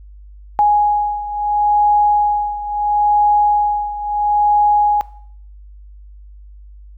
sine beating tone pair, 830.6 / 831.34 Hz, G#5 / G#5, 0 / +2 cents, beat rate 0.74 Hz, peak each -13 / -17 dBFS, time 0.59-5.01 s, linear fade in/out 0 ms, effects noise-tail reverb RT60 0.6 s tail -19 dB re dry + added 50 Hz sine -36 dBFS peak until 6.97 s

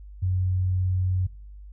sine tone, 92.3 Hz, F#2, 4 cents flat, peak -21 dBFS, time 0.22-1.27 s, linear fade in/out 10 ms, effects noise-tail reverb RT60 0.7 s tail -24 dB re dry + added 50 Hz sine -40 dBFS peak until 1.72 s

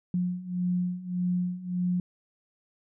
sine beating tone pair, 178.2 / 179.9 Hz, F3 / F#3, +35 / -48 cents, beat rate 1.7 Hz, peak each -31 / -28 dBFS, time 0.14-2 s, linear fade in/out 2 ms, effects none

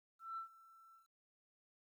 sine tone with ADSR envelope, 1337 Hz, E6, 24 cents sharp, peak -40 dBFS, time 0.19-1.08 s, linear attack 180 ms, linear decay 110 ms, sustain -21 dB, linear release 130 ms, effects tanh soft clip ceiling -37 dBFS + 13-bit

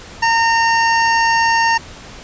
25% pulse tone, 916 Hz, A#5, 31 cents flat, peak -8 dBFS, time 0.22-1.78 s, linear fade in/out 10 ms, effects pink hiss -36 dBFS RMS until 2.23 s + resampled to 16000 Hz

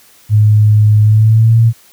sine tone with pitch glide, 106.2 to 114.48 Hz, G#2 to A#2, +39 to -31 cents, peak -4 dBFS, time 0.29-1.73 s, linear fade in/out 50 ms, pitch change +130 cents, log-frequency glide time 1.02-1.57 s, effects white hiss -45 dBFS RMS until 1.92 s + high-pass 60 Hz 12 dB/octave

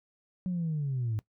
sine linear sweep, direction down, 185.8 to 103.83 Hz, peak -27 dBFS, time 0.46-1.19 s, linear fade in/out 0 ms, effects noise-tail reverb RT60 0.1 s tail -21 dB re dry + tanh soft clip ceiling -25 dBFS

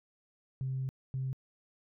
sine tone bursts at uneven times, 131.8 Hz, C3, 13 cents sharp, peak -31 dBFS, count 2, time 0.61-0.89 / 1.14-1.33 s, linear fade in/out 0 ms, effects tanh soft clip ceiling -27 dBFS

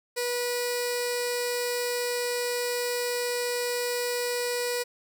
15% pulse tone with notch filter, 486.9 Hz, B4, 25 cents flat, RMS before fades -29 dBFS, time 0.16-4.84 s, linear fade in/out 20 ms, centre 1200 Hz, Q 0.63, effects none

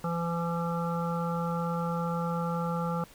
harmonic tone, 169.3 Hz, E3, 46 cents sharp, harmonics 1 / 3 / 5 / 7 / 8, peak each -30 / -35 / -37 / -38 / -39 dBFS, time 0.04-3.04 s, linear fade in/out 2 ms, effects pink hiss -54 dBFS RMS until 3.14 s

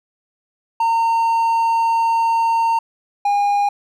triangle tone pair in turn, 915 / 813.3 Hz, A#5 / G#5, -32 / -36 cents, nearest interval major second, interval 204 cents, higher first, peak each -12 dBFS, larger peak neither, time 0.8-2.79 / 3.25-3.69 s, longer first, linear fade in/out 5 ms, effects none

